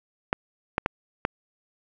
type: clicks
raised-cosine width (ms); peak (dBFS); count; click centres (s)
0.5; -7; 4; 0.329 / 0.781 / 0.861 / 1.251
effects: none